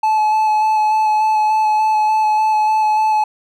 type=tone with vibrato; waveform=triangle; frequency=862 Hz; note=A5; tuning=36 cents flat; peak=-10 dBFS; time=0.03-3.24 s; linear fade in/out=5 ms; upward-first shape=square; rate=3.4 Hz; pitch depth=13 cents each way; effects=none